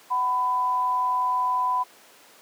sine tone pair together, 749 / 999.8 Hz, F#5 / B5, +21 / +21 cents, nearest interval perfect fourth, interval 500 cents, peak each -31 / -21 dBFS, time 0.1-1.84 s, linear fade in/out 20 ms, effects pink hiss -51 dBFS RMS until 2.41 s + high-pass 400 Hz 12 dB/octave

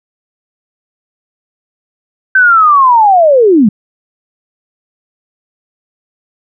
sine linear sweep, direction down, 1553 to 188.5 Hz, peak -3 dBFS, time 2.35-3.69 s, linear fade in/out 5 ms, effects none

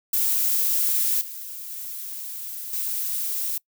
violet noise with level steps, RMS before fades -22 / -36 / -34 / -27 dBFS, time 0.13-3.58 s, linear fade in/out 5 ms, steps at 1.21 / 1.7 / 2.73 s, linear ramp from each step 2 ms, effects noise-tail reverb RT60 0.1 s tail -24 dB re dry

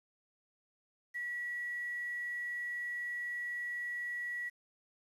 sine tone with quantisation, 1936 Hz, B6, 35 cents flat, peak -36 dBFS, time 1.14-4.5 s, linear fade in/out 20 ms, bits 10, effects resampled to 32000 Hz

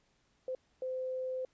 sine tone bursts at uneven times, 515 Hz, C5, 28 cents flat, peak -34 dBFS, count 2, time 0.48-0.55 / 0.82-1.45 s, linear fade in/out 2 ms, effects pink hiss -73 dBFS RMS until 1.53 s + resampled to 16000 Hz

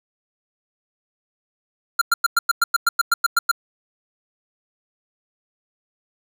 square tone bursts, 1383 Hz, F6, 17 cents flat, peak -13 dBFS, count 13, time 1.99-3.515 s, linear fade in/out 5 ms, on 25 ms, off 100 ms, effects none

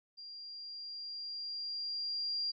sine tone with level ramp, 4775 Hz, D8, 28 cents sharp, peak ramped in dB -46 to -32 dBFS, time 0.17-2.52 s, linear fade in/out 20 ms, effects none

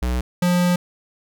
square tone pair in turn, 61.74 / 177.47 Hz, B1 / F3, 0 / +28 cents, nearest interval octave + tritone, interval 1828 cents, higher second, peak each -20 / -16 dBFS, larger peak second, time 0.02-0.21 / 0.42-0.76 s, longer second, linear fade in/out 5 ms, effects none

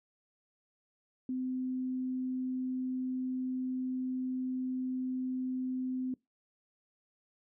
sine tone, 256.5 Hz, C4, 34 cents flat, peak -32 dBFS, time 1.29-6.14 s, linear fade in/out 2 ms, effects noise-tail reverb RT60 0.2 s tail -23 dB re dry

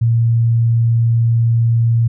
sine tone, 115.9 Hz, A#2, 10 cents flat, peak -10 dBFS, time 0.01-2.08 s, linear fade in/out 10 ms, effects none

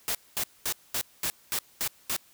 white noise bursts, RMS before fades -29 dBFS, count 8, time 0.08-2.164 s, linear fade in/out 0 ms, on 68 ms, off 220 ms, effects white hiss -59 dBFS RMS until 2.33 s

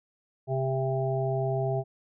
harmonic tone, 132.6 Hz, C3, 23 cents sharp, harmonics 1 / 3 / 5 / 6, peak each -28 / -31 / -31 / -37 dBFS, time 0.47-1.84 s, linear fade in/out 50 ms, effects none

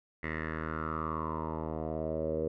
10% pulse tone with low-pass filter sweep, 79 Hz, D#2, 27 cents sharp, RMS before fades -35 dBFS, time 0.23-2.48 s, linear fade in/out 5 ms, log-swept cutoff 2000 to 490 Hz, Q 6.6, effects none

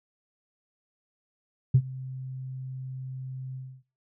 sine tone with ADSR envelope, 130.5 Hz, C3, 4 cents flat, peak -12 dBFS, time 1.74-3.83 s, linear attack 9 ms, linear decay 61 ms, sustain -22 dB, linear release 280 ms, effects noise-tail reverb RT60 0.4 s tail -26 dB re dry + tanh soft clip ceiling -10 dBFS

